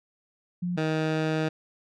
sine / 15% pulse tone pair in turn, 177.1 / 157.23 Hz, F3 / D#3, +24 / +18 cents, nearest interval major second, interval 206 cents, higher first, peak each -26 / -18 dBFS, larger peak second, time 0.62-0.77 / 0.77-1.49 s, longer second, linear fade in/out 10 ms, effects low-pass 4000 Hz 12 dB/octave

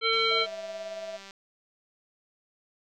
harmonic tone, 450.9 Hz, A4, 42 cents sharp, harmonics 1 / 3 / 5 / 7 / 9, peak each -29 / -29 / -29 / -29 / -29 dBFS, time 0.01-0.47 s, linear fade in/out 50 ms
click train, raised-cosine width 0.2 ms, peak -29 dBFS, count 232, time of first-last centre 0.13-1.309 s, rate 196 Hz
sine tone with tremolo, 651 Hz, E5, 22 cents flat, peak -33 dBFS, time 0.3-1.18 s, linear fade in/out 20 ms, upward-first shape sine, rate 18 Hz, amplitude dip 45%
effects none

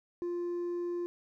triangle tone with hard clipping, 349.2 Hz, F4, in tune, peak -31 dBFS, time 0.22-1.06 s, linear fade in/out 0 ms, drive 1 dB, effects none

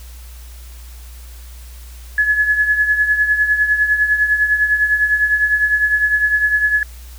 sine tone with tremolo, 1702 Hz, G#6, 42 cents sharp, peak -9 dBFS, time 2.18-6.83 s, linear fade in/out 2 ms, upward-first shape triangle, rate 9.9 Hz, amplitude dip 70%, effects added 60 Hz sine -33 dBFS peak until 7.18 s + white hiss -44 dBFS RMS until 7.18 s

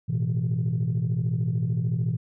sine chord, A suspended second, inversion none, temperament equal, 110 / 123.47 / 164.81 Hz, A2 / B2 / E3, 0 / 0 / 0 cents, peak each -27 / -24 / -26 dBFS, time 0.08-2.17 s, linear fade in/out 20 ms, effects tanh soft clip ceiling -18 dBFS

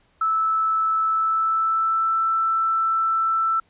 sine tone with pitch glide, 1311 to 1328.5 Hz, E6 to E6, -10 to +13 cents, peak -18 dBFS, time 0.21-3.6 s, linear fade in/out 5 ms, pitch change +23 cents, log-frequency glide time 1.04-2.19 s, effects pink hiss -62 dBFS RMS until 3.69 s + resampled to 8000 Hz

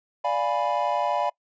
triangle chord, D diminished seventh, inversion none, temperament equal, 587.3 / 698.5 / 830.6 / 987.8 Hz, D5 / F5 / Ab5 / Cb6, 0 / 0 / 0 / 0 cents, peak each -26 dBFS, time 0.24-1.3 s, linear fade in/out 10 ms, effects noise-tail reverb RT60 0.1 s tail -24 dB re dry + resampled to 16000 Hz

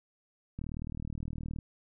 click train, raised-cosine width 5 ms, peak -26 dBFS, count 40, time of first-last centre 0.59-1.587 s, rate 39.1 Hz, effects none

